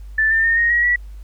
sine tone with pitch steps, 1760 / 1794.9 / 1830.5 / 1866.8 / 1903.8 / 1941.6 Hz, A6 / A6 / A#6 / A#6 / A#6 / B6, 0 / +34 / -32 / +2 / +36 / -30 cents, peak -13 dBFS, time 0.18-0.96 s, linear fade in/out 5 ms, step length 130 ms, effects added 50 Hz sine -32 dBFS peak until 1.23 s + pink hiss -57 dBFS RMS until 1.23 s

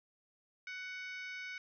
harmonic tone with a mistuned harmonic, 745 Hz, F#5, 12 cents sharp, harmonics 2 / 3 / 4 / 5 / 6 / 7 / 8, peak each -46 / -44 / -57 / -57 / -60 / -58 / -63 dBFS, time 0.67-1.58 s, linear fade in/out 2 ms, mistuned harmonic 8, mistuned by +39 cents, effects none

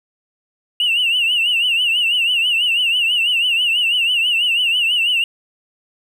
triangle tone with vibrato, 2829 Hz, F7, 22 cents sharp, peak -11 dBFS, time 0.8-5.24 s, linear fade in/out 2 ms, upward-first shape triangle, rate 6.1 Hz, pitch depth 130 cents each way, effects tanh soft clip ceiling -10 dBFS

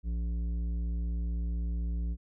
sine tone with tanh clipping, 57.9 Hz, A#1, 11 cents flat, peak -31 dBFS, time 0.03-2.17 s, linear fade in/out 50 ms, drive 10 dB, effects none

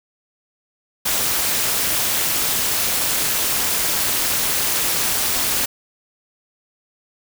white noise with amplitude modulation, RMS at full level -17 dBFS, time 1.05-5.66 s, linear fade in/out 10 ms, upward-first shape sine, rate 276 Hz, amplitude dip 65%, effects none

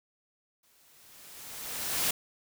white noise with exponential growth, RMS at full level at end -27 dBFS, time 0.63-2.11 s, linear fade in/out 5 ms, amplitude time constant 320 ms, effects none

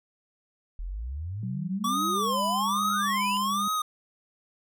sine exponential sweep, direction up, 38.89 to 2926 Hz, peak -31 dBFS, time 0.79-3.37 s, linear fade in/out 0 ms
sine tone with pitch glide, 188.4 to 201.9 Hz, F#3 to G#3, +32 to -49 cents, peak -32 dBFS, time 1.43-3.68 s, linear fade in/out 2 ms, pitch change +119 cents, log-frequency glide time 1.54-2.32 s
square tone with vibrato, 1121 Hz, C#6, 19 cents sharp, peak -26 dBFS, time 1.84-3.82 s, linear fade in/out 5 ms, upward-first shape sine, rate 1.2 Hz, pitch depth 210 cents each way
effects none

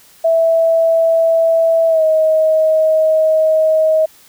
sine tone with pitch glide, 657 to 631.3 Hz, E5 to D#5, -6 to +25 cents, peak -9 dBFS, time 0.24-4.06 s, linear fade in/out 10 ms, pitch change -69 cents, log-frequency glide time 1.88-2.03 s, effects white hiss -46 dBFS RMS until 4.28 s

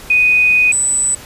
sine tone pair in turn, 2489 / 7966 Hz, D#7 / B8, 0 / +14 cents, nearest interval octave + minor sixth, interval 2014 cents, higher second, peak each -8 / -12 dBFS, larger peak first, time 0.1-0.72 / 0.72-1.15 s, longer first, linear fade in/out 5 ms, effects pink hiss -35 dBFS RMS until 1.25 s + resampled to 32000 Hz

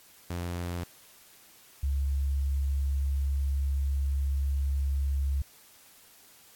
sawtooth / sine tone pair in turn, 87.31 / 69.1 Hz, F2 / C#2, 0 / -5 cents, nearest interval major third, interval 405 cents, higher first, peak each -28 / -25 dBFS, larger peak second, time 0.3-0.84 / 1.83-5.42 s, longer second, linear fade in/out 5 ms, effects white hiss -56 dBFS RMS until 6.55 s + AAC 64 kbps

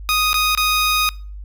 15% pulse tone with dropouts, 1244.5 Hz, D#6, in tune, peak -9 dBFS, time 0.09-1.09 s, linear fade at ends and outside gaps 0 ms, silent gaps 0.331-0.342 / 0.55-0.575 s, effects noise-tail reverb RT60 0.4 s tail -24 dB re dry + added 50 Hz sine -30 dBFS peak until 1.44 s

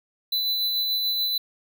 square tone with tremolo, 3999 Hz, B7, 21 cents sharp, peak -22 dBFS, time 0.32-1.38 s, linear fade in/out 5 ms, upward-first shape sine, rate 6.9 Hz, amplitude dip 25%, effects none

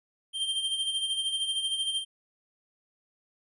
square tone with tremolo, 3161 Hz, G7, 14 cents sharp, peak -26 dBFS, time 0.33-2.05 s, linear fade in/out 50 ms, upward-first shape sine, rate 13 Hz, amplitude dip 55%, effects resampled to 24000 Hz

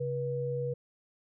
sine tone pair together, 135.64 / 484.1 Hz, C#3 / B4, -37 / -35 cents, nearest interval octave + minor seventh, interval 2202 cents, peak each -34 / -32 dBFS, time 0-0.74 s, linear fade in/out 10 ms, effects none

